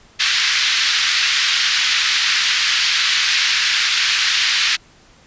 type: band-pass noise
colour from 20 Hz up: white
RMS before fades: -17 dBFS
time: 0.19-4.77 s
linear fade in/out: 20 ms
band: 1500 to 4900 Hz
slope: 24 dB/octave
effects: pink hiss -49 dBFS RMS until 5.26 s + resampled to 16000 Hz